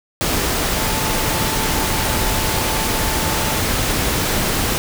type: tone in noise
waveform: sine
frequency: 880 Hz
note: A5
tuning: in tune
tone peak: -28 dBFS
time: 0.75-3.59 s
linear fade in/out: 0 ms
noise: pink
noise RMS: -19 dBFS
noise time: 0.21-4.78 s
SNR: -12 dB
effects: none